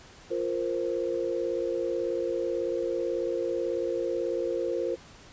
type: chord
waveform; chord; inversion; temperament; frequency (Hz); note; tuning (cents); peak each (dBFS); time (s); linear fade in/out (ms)
sine; F suspended fourth; none; just; 349.2 / 465.6 / 523.8; F4 / Bb4 / C5; 0 / -2 / +2; -31; 0.3-4.96; 20
effects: pink hiss -51 dBFS RMS until 5.32 s + resampled to 16000 Hz